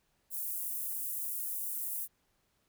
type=high-pass noise; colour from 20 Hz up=pink; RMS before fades=-37 dBFS; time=0.3-2.08 s; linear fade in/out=50 ms; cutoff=11000 Hz; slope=24 dB/octave; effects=pink hiss -75 dBFS RMS until 2.68 s